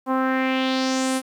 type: tone with low-pass filter sweep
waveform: sawtooth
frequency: 261.6 Hz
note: C4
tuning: in tune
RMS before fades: -22 dBFS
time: 0.06-1.22 s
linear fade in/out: 50 ms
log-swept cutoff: 1000 to 11000 Hz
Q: 2.7
effects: 9-bit